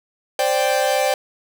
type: chord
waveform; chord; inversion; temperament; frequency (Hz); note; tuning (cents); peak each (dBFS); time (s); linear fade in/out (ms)
45% pulse; C suspended second; none; equal; 523.3 / 587.3 / 784; C5 / D5 / G5; 0 / 0 / 0; -21; 0.39-1.14; 2
effects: none